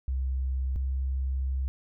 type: tone pair in turn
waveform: sine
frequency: 65.41 / 66.09 Hz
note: C2 / C2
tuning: 0 / +18 cents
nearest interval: unison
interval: 18 cents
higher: second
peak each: -26 dBFS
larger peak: neither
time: 0.08-0.76 / 0.76-1.68 s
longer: second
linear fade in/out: 0 ms
effects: none